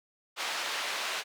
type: band-pass noise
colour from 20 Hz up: white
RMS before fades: -34 dBFS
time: 0.36-1.24 s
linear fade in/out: 50 ms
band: 590 to 3600 Hz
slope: 12 dB/octave
effects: none